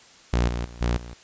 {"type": "tone with level steps", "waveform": "sawtooth", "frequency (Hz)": 59.4, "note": "A#1", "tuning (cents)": 33, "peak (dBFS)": [-15, -22, -36, -17, -33], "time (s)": [0.33, 1.14], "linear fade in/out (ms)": 5, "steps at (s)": [0.48, 0.65, 0.81, 0.97], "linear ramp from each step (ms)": 2, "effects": ["white hiss -51 dBFS RMS until 1.23 s", "resampled to 16000 Hz"]}